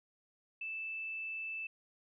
sine tone, 2638 Hz, E7, 1 cent sharp, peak -38 dBFS, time 0.61-1.67 s, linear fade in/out 5 ms, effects none

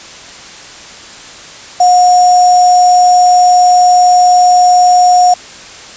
sine tone with sample-and-hold, 722 Hz, F#5, 43 cents flat, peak -3 dBFS, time 1.8-5.34 s, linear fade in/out 5 ms, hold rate 6300 Hz, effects white hiss -31 dBFS RMS until 5.96 s + resampled to 16000 Hz

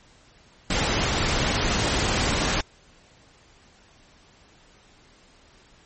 pink noise, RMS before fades -23 dBFS, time 0.7-2.61 s, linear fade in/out 5 ms, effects pink hiss -55 dBFS RMS until 5.85 s + MP3 32 kbps

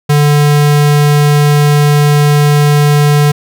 square tone, 146.83 Hz, D3, in tune, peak -6 dBFS, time 0.09-3.32 s, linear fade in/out 10 ms, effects none

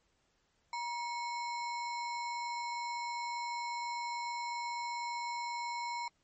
sine tone with sample-and-hold, 951 Hz, A#5, 34 cents sharp, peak -35 dBFS, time 0.73-6.08 s, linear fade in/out 2 ms, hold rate 3150 Hz, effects pink hiss -75 dBFS RMS until 6.23 s + MP3 32 kbps

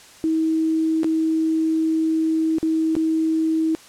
sine tone with dropouts, 320 Hz, D#4, 49 cents sharp, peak -17 dBFS, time 0.24-3.75 s, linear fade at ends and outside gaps 0 ms, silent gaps 1.033-1.044 / 2.584-2.629 / 2.953-2.965 s, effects white hiss -46 dBFS RMS until 3.88 s + low-pass 9000 Hz 12 dB/octave

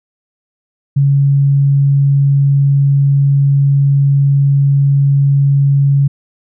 sine tone, 139.7 Hz, C#3, 14 cents sharp, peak -7 dBFS, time 0.96-6.08 s, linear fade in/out 10 ms, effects none

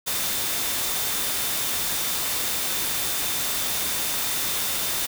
sine tone in noise, 3589 Hz, A7, 34 cents sharp, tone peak -36 dBFS, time 0.06-5.07 s, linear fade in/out 20 ms, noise white, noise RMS -26 dBFS, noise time 0.06-5.07 s, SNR -13 dB, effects none

